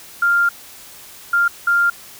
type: tone bursts at uneven times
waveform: sine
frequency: 1396.9 Hz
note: F6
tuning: in tune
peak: -12 dBFS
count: 3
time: 0.22-0.49 / 1.33-1.48 / 1.67-1.9 s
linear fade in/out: 5 ms
effects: white hiss -40 dBFS RMS until 2.19 s